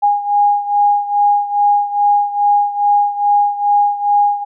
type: beating tone pair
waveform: sine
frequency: 819 / 821.4 Hz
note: G#5 / G#5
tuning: -24 / -19 cents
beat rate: 2.4 Hz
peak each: -12 / -16 dBFS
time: 0.02-4.45 s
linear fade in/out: 20 ms
effects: none